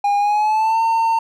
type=tone with pitch glide; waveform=triangle; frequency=813 to 907.3 Hz; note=G#5 to A#5; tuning=-37 to -47 cents; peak=-12 dBFS; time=0.04-1.19 s; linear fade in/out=5 ms; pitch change=+190 cents; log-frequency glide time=0.18-0.81 s; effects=none